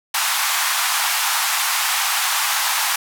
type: band-pass noise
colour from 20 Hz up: pink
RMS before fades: -20 dBFS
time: 0.14-2.96 s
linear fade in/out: 5 ms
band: 800 to 16000 Hz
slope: 48 dB/octave
effects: none